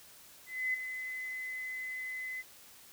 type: tone with ADSR envelope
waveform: sine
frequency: 2028 Hz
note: B6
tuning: 45 cents sharp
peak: -28 dBFS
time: 0.46-2.43 s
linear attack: 280 ms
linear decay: 6 ms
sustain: -9 dB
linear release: 33 ms
effects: white hiss -56 dBFS RMS until 2.92 s